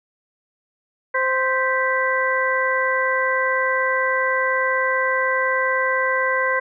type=harmonic tone with a mistuned harmonic; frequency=521 Hz; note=C5; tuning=7 cents flat; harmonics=1 / 2 / 3 / 4; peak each=-23 / -23 / -23 / -23 dBFS; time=1.14-6.6 s; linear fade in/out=10 ms; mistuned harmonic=4; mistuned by=-96 cents; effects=none